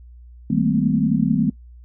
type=tone cluster; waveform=sine; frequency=156.1 / 193.1 / 217.7 / 228.7 / 256 Hz; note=D#3 / G3 / A3 / A#3 / C4; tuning=+6 / -26 / -18 / -33 / -38 cents; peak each=-22 dBFS; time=0.5-1.5 s; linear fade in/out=5 ms; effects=noise-tail reverb RT60 0.1 s tail -20 dB re dry + added 60 Hz sine -40 dBFS peak until 1.84 s